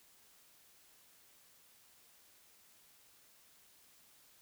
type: silence
effects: white hiss -65 dBFS RMS until 4.41 s